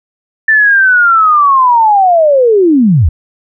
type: linear sweep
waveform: sine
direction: down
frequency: 1782 to 62.5 Hz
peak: -4 dBFS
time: 0.48-3.09 s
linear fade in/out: 5 ms
effects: none